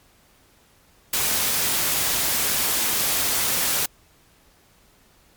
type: noise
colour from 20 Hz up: white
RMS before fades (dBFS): -22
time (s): 1.13-3.86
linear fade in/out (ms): 5
effects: pink hiss -57 dBFS RMS until 5.36 s + MP3 96 kbps